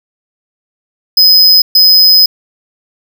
square tone bursts at uneven times, 5040 Hz, D#8, 21 cents sharp, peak -3 dBFS, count 2, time 1.17-1.62 / 1.75-2.26 s, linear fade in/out 5 ms, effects none

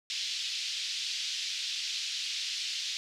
pink band-pass noise, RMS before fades -35 dBFS, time 0.1-2.97 s, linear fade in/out 0 ms, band 3000 to 5400 Hz, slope 24 dB/octave, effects none

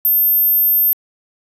sine tone, 13290 Hz, G#9, in tune, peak -9 dBFS, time 0.05-0.93 s, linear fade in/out 0 ms, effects tanh soft clip ceiling -8 dBFS

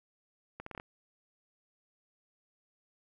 accelerating click train, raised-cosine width 0.5 ms, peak -27 dBFS, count 6, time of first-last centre 0.6-0.799 s, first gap 64 ms, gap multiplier 0.76, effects 11-bit

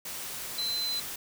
sine tone in noise, 4051 Hz, B7, 43 cents sharp, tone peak -29 dBFS, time 0.58-1 s, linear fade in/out 5 ms, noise white, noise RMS -38 dBFS, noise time 0.05-1.16 s, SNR +6 dB, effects none

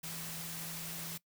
sine tone in noise, 164.81 Hz, E3, in tune, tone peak -47 dBFS, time 0.03-1.18 s, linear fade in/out 10 ms, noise white, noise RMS -43 dBFS, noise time 0.03-1.18 s, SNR -7 dB, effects noise-tail reverb RT60 0.1 s tail -20 dB re dry

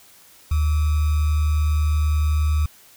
sine tone with sample-and-hold, 75.9 Hz, D#2, 42 cents flat, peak -16 dBFS, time 0.51-2.66 s, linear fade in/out 5 ms, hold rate 1225 Hz, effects white hiss -50 dBFS RMS until 2.96 s

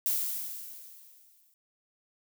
violet noise with exponential decay, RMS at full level -27 dBFS, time 0.06-1.54 s, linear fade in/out 0 ms, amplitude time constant 320 ms, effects none

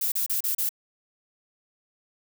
violet noise bursts, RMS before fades -26 dBFS, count 5, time 0.01-0.692 s, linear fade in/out 5 ms, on 110 ms, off 33 ms, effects none

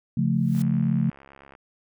sine chord, Db augmented, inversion none, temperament equal, 138.59 / 174.61 / 220 Hz, Db3 / F3 / A3, 0 / 0 / 0 cents, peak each -24 dBFS, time 0.17-1.1 s, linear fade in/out 5 ms
white noise with exponential growth, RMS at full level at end -40 dBFS, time 0.31-0.62 s, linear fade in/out 1 ms, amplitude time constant 66 ms
click train, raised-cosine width 0.5 ms, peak -32 dBFS, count 70, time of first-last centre 0.55-1.551 s, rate 68.9 Hz
effects none

